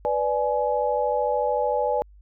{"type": "chord", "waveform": "sine", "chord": "G# diminished", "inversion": "first", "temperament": "equal with one note detuned", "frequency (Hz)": [493.9, 587.3, 842.2], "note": ["B4", "D5", "G#5"], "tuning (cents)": [0, 0, 24], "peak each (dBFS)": -25, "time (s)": [0.05, 2.02], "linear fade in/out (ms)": 0, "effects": ["added 50 Hz sine -47 dBFS peak until 2.21 s"]}